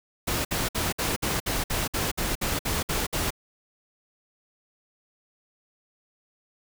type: noise bursts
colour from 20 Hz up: pink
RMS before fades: -27 dBFS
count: 13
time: 0.27-3.306 s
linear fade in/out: 10 ms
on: 180 ms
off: 58 ms
effects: none